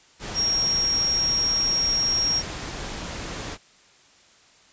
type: tone in noise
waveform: sine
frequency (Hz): 5588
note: F8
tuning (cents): 0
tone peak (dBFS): -20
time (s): 0.34-2.43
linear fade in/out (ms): 50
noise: pink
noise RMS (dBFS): -33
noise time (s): 0.19-3.58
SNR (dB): +10
effects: white hiss -55 dBFS RMS until 4.72 s + resampled to 16000 Hz